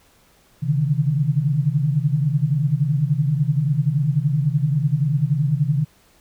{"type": "tone cluster", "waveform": "sine", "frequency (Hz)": [133.1, 146.3, 156.7], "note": ["C3", "D3", "D#3"], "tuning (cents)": [30, -6, 13], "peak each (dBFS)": -21, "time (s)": [0.62, 5.85], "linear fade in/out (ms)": 20, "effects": ["pink hiss -56 dBFS RMS until 6.2 s"]}